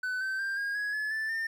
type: tone with pitch steps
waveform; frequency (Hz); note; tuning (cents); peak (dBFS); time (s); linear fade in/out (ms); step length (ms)
triangle; 1505 / 1544.6 / 1585.3 / 1627.1 / 1669.9 / 1713.9 / 1759 / 1805.3; F#6 / G6 / G6 / G#6 / G#6 / A6 / A6 / A6; +29 / -26 / +19 / -36 / +9 / -46 / -1 / +44; -28; 0.03-1.47; 5; 180
effects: 11-bit